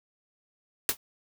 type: noise with exponential decay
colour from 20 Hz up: white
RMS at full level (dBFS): -20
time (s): 0.89-0.97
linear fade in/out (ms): 1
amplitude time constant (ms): 17
effects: none